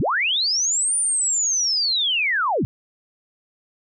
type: linear two-way sweep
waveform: sine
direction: up then down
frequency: 79 to 9397 to 79 Hz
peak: -18 dBFS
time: 0-2.65 s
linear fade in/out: 0 ms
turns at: 0.97 s
effects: none